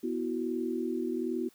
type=chord; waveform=sine; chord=B suspended fourth; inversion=none; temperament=just; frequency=246.9 / 329.3 / 370.4 Hz; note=B3 / E4 / F#4; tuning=0 / -2 / +2 cents; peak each=-34 dBFS; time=0.03-1.49 s; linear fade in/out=10 ms; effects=white hiss -63 dBFS RMS until 1.54 s